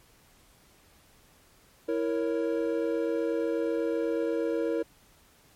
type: chord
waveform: triangle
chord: A# diminished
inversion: second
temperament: equal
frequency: 329.6 / 466.2 / 554.4 Hz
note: E4 / A#4 / C#5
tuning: 0 / 0 / 0 cents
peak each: -28 / -27 / -31 dBFS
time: 1.88-4.83 s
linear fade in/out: 10 ms
effects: pink hiss -60 dBFS RMS until 5.55 s + MP3 64 kbps